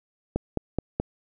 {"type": "click train", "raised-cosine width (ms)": 2, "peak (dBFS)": -11, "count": 4, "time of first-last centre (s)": [0.36, 1], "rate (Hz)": 4.69, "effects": []}